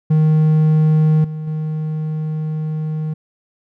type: tone with level steps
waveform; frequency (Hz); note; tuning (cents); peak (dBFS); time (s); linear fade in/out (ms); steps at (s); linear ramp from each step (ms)
triangle; 155.56; D#3; 0; -8 / -21 / -17; 0.1-3.14; 10; 1.24 / 1.47; 5
effects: none